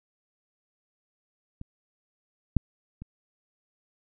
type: clicks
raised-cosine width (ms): 5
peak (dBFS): -26 / -8 / -27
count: 3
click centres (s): 1.614 / 2.567 / 3.02
effects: none